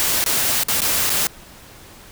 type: noise with dropouts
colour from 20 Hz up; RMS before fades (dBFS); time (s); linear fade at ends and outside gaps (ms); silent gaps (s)
white; -19; 0-1.27; 0; 0.24-0.262 / 0.635-0.684 / 0.805-0.818 / 1.095-1.102
effects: pink hiss -43 dBFS RMS until 2.11 s